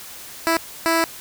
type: tone bursts at uneven times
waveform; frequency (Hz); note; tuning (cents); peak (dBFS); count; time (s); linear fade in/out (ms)
10% pulse; 329.6; E4; 0; -8; 2; 0.47-0.57 / 0.86-1.04; 0
effects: white hiss -38 dBFS RMS until 1.2 s